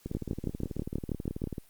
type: two click trains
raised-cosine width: 3 ms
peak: -22 / -17 dBFS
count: 29 / 9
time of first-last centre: 0.06-1.582 / 0.15-1.44 s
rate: 18.4 / 6.2 Hz
effects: white hiss -62 dBFS RMS until 1.69 s + Opus 48 kbps